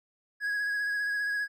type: tone with vibrato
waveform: triangle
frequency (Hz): 1661.2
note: G#6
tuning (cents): 0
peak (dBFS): -26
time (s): 0.4-1.48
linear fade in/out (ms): 50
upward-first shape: triangle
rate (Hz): 15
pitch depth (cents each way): 28
effects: none